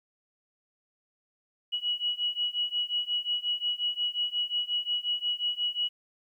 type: beating tone pair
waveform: sine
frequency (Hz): 2920 / 2925.6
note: F#7 / F#7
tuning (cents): -24 / -20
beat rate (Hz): 5.6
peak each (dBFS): -31 / -30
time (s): 1.72-5.89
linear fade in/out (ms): 20
effects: 11-bit